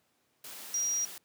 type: tone in noise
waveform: sine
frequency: 5730 Hz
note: F8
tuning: 44 cents sharp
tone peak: -28 dBFS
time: 0.74-1.05 s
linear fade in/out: 2 ms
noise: white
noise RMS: -45 dBFS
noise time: 0.44-1.18 s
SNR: +14 dB
effects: pink hiss -73 dBFS RMS until 1.24 s + high-pass 150 Hz 12 dB/octave